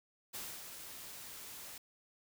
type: noise with ADSR envelope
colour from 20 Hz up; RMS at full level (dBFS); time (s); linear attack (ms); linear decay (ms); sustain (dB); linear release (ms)
white; -43; 0.33-1.78; 19; 260; -6; 4
effects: none